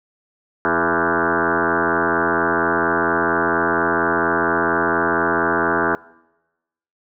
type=tone with frequency modulation; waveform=sine; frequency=921 Hz; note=A#5; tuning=21 cents flat; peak=-15 dBFS; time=0.65-5.95 s; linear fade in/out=0 ms; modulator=84.3 Hz; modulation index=8; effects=noise-tail reverb RT60 1.0 s tail -23 dB re dry